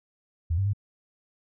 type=tone with pitch steps; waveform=sine; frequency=82.7 / 97.5 / 101.6 Hz; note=E2 / G2 / G#2; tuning=+6 / -9 / -38 cents; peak=-22 dBFS; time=0.5-0.734 s; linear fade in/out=10 ms; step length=78 ms; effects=none